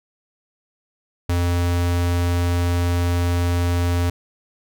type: tone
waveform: square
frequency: 87.31 Hz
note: F2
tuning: in tune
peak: -18 dBFS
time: 1.29-4.1 s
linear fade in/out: 5 ms
effects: none